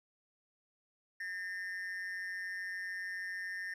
triangle tone with amplitude modulation, 1818 Hz, A#6, 44 cents flat, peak -33 dBFS, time 1.2-3.74 s, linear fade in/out 5 ms, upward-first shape sine, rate 187 Hz, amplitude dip 75%, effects none

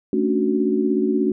sine chord, D major seventh, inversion second, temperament equal, 220 / 277.2 / 293.7 / 370 Hz, A3 / C#4 / D4 / F#4, 0 / 0 / 0 / 0 cents, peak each -22 / -23 / -24 / -21 dBFS, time 0.13-1.32 s, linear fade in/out 2 ms, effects none

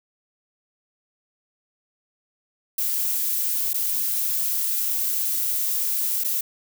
violet noise with dropouts, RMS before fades -24 dBFS, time 2.78-6.41 s, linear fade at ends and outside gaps 5 ms, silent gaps 3.733-3.742 / 6.238-6.245 s, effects none

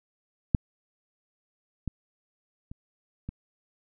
clicks, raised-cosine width 5 ms, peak -7 / -18 / -28 / -22 dBFS, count 4, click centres 0.548 / 1.877 / 2.715 / 3.29 s, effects none

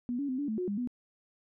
sine tone with pitch steps, 243.7 / 283.3 / 257.2 / 288 / 218.1 / 362.5 / 203 / 246 Hz, B3 / C#4 / C4 / D4 / A3 / F#4 / G#3 / B3, -23 / +38 / -30 / -34 / -15 / -35 / -39 / -7 cents, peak -30 dBFS, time 0.09-0.874 s, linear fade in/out 0 ms, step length 98 ms, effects none

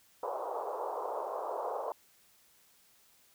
pink band-pass noise, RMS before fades -37 dBFS, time 0.23-1.92 s, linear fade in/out 2 ms, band 430 to 1100 Hz, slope 48 dB/octave, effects white hiss -65 dBFS RMS until 3.34 s

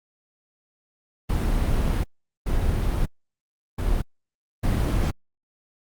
brown noise bursts at uneven times, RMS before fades -22 dBFS, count 4, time 1.29-2.04 / 2.46-3.06 / 3.78-4.02 / 4.63-5.11 s, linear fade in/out 10 ms, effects Opus 32 kbps

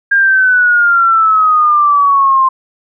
sine exponential sweep, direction down, 1616 to 1046 Hz, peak -6 dBFS, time 0.11-2.49 s, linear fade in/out 10 ms, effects none

